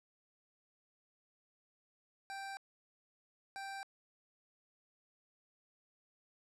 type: tone bursts at uneven times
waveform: 25% pulse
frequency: 784 Hz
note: G5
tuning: in tune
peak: -39 dBFS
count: 2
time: 2.3-2.57 / 3.56-3.83 s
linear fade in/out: 0 ms
effects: low-pass 9000 Hz 12 dB/octave

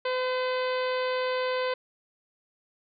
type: harmonic tone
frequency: 509 Hz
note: C5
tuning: 48 cents flat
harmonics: 1 / 2 / 3 / 4 / 5 / 6 / 7 / 8 / 9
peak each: -27 / -33 / -37 / -39 / -41 / -43 / -44 / -45 / -46 dBFS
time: 0.05-1.74 s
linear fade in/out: 5 ms
effects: none

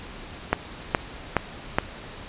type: click train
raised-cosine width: 0.5 ms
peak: -3 dBFS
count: 4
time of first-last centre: 0.53-1.785 s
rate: 2.39 Hz
effects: pink hiss -40 dBFS RMS until 2.28 s + resampled to 8000 Hz

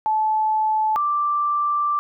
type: tone pair in turn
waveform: sine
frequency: 867 / 1175.5 Hz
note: A5 / D6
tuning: -26 / +1 cents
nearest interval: perfect fourth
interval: 527 cents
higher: second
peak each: -17 / -18 dBFS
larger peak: first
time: 0.06-0.96 / 0.96-1.99 s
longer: second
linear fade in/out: 0 ms
effects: none

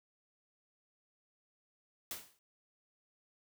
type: noise with exponential decay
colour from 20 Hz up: white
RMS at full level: -39 dBFS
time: 2.11-2.39 s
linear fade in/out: 1 ms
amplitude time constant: 60 ms
effects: none

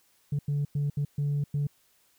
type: tone bursts at uneven times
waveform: sine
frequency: 144.2 Hz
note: D3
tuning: 31 cents flat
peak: -23 dBFS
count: 6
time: 0.32-0.39 / 0.48-0.65 / 0.75-0.9 / 0.97-1.05 / 1.18-1.44 / 1.54-1.67 s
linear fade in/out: 5 ms
effects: tanh soft clip ceiling -23 dBFS + white hiss -66 dBFS RMS until 2.18 s

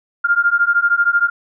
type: beating tone pair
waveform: sine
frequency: 1396.9 / 1409.9 Hz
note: F6 / F6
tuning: 0 / +16 cents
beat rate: 13 Hz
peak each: -15 dBFS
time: 0.24-1.3 s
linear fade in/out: 10 ms
effects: none

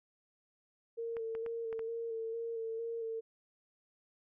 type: tone with vibrato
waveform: sine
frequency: 455.8 Hz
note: A#4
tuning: 39 cents flat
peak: -36 dBFS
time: 0.97-3.21 s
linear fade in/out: 20 ms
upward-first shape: square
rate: 2.2 Hz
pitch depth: 21 cents each way
type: clicks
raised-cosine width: 0.5 ms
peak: -33 dBFS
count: 5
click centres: 1.168 / 1.351 / 1.463 / 1.728 / 1.793 s
effects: none

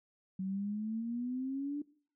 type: exponential sweep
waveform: sine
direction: up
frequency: 186.5 to 295.4 Hz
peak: -34 dBFS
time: 0.39-1.82 s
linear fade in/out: 5 ms
effects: noise-tail reverb RT60 0.5 s tail -21 dB re dry

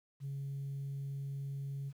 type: tone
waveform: sine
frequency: 138.59 Hz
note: C#3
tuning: in tune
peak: -36 dBFS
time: 0.2-1.93 s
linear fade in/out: 50 ms
effects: tanh soft clip ceiling -35 dBFS + 11-bit

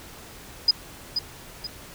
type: tone with echo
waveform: sine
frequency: 4976 Hz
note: D#8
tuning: 1 cent flat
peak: -13 dBFS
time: 0.68-0.71 s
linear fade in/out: 5 ms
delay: 480 ms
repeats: 2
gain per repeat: -8 dB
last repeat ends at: 1.67 s
effects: pink hiss -44 dBFS RMS until 1.94 s

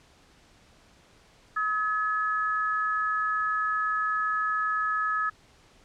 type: tone pair together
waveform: sine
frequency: 1277.3 / 1705 Hz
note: D#6 / G#6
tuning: +45 / +45 cents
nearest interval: perfect fourth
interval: 500 cents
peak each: -26 / -29 dBFS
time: 1.56-5.3 s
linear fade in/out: 10 ms
effects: pink hiss -58 dBFS RMS until 5.84 s + low-pass 7000 Hz 12 dB/octave

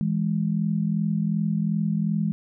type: tone pair together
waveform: sine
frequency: 164.1 / 206.8 Hz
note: E3 / G#3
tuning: -8 / -7 cents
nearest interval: major third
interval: 401 cents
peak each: -24 dBFS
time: 0.01-2.32 s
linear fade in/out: 0 ms
effects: none

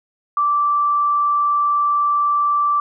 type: tone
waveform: sine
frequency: 1168 Hz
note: D6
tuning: 10 cents flat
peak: -14 dBFS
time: 0.37-2.8 s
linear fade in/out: 2 ms
effects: none

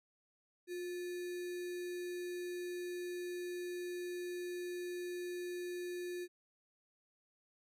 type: tone with sample-and-hold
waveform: sine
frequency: 355.9 Hz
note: F4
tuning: 33 cents sharp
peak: -39 dBFS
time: 0.67-6.28 s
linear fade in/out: 50 ms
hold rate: 2100 Hz
effects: resampled to 32000 Hz

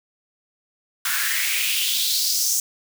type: noise with high-pass filter sweep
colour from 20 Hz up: white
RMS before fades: -22 dBFS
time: 1.05-2.6 s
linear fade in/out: 2 ms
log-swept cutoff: 1400 to 6500 Hz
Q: 3.8
effects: none

